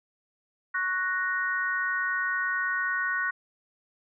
sine chord, F# major, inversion second, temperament equal, 1108.7 / 1480 / 1864.7 Hz, C#6 / F#6 / A#6, 0 / 0 / 0 cents, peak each -33 / -28 / -30 dBFS, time 0.74-3.31 s, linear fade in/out 10 ms, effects none

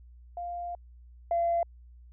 sine tone pair in turn, 698.5 / 682.9 Hz, F5 / F5, 0 / -39 cents, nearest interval unison, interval 39 cents, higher first, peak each -33 / -23 dBFS, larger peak second, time 0.37-0.75 / 1.31-1.63 s, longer first, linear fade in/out 2 ms, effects tanh soft clip ceiling -19 dBFS + added 60 Hz sine -49 dBFS peak until 2.12 s

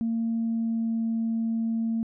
sine tone with pitch glide, 228.3 to 226.7 Hz, A#3 to A#3, -36 to -48 cents, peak -23 dBFS, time 0.01-2.03 s, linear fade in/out 0 ms, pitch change -12 cents, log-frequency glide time 0.32-1.03 s, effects tanh soft clip ceiling -20 dBFS

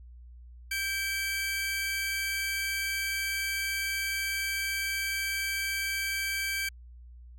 sawtooth tone pair together, 1581 / 2305 Hz, G6 / D7, +14 / -33 cents, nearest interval perfect fifth, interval 653 cents, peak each -30 / -28 dBFS, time 0.71-6.69 s, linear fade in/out 5 ms, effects added 60 Hz sine -46 dBFS peak until 7.38 s

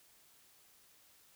silence, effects white hiss -65 dBFS RMS until 1.35 s

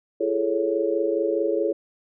sine chord, A major seventh, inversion second, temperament equal with one note detuned, 338.1 / 415.3 / 440 / 554.4 Hz, E4 / G#4 / A4 / C#5, +44 / 0 / 0 / 0 cents, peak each -26 dBFS, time 0.2-1.73 s, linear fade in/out 10 ms, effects none

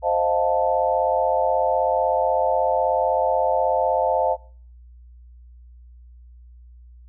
sine chord, F dominant seventh, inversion second, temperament equal, 523.3 / 622.3 / 698.5 / 880 Hz, C5 / Eb5 / F5 / A5, 0 / 0 / 0 / 0 cents, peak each -23 dBFS, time 0.02-4.37 s, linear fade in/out 50 ms, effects noise-tail reverb RT60 0.5 s tail -25 dB re dry + added 60 Hz sine -43 dBFS peak until 7.08 s

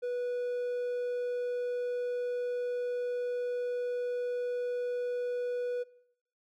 triangle tone, 490.2 Hz, B4, 13 cents flat, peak -29 dBFS, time 0.02-5.84 s, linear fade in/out 20 ms, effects noise-tail reverb RT60 0.7 s tail -21 dB re dry

